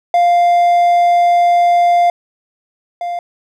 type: tone pair in turn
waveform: triangle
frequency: 698.5 / 698.5 Hz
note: F5 / F5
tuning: 0 / 0 cents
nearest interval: unison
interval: 0 cents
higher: neither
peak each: -6 / -16 dBFS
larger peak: first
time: 0.14-2.1 / 3.01-3.19 s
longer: first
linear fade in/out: 2 ms
effects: none